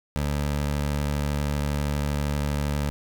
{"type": "tone", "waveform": "20% pulse", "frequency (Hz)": 72.6, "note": "D2", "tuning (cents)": -19, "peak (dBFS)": -19, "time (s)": [0.16, 2.9], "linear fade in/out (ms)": 0, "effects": []}